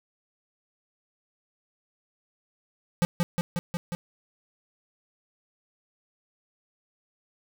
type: tone with echo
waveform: square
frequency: 173.6 Hz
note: F3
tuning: 10 cents flat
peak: -20 dBFS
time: 3.02-3.05 s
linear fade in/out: 0 ms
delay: 180 ms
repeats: 5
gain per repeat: -2 dB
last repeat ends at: 3.95 s
effects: none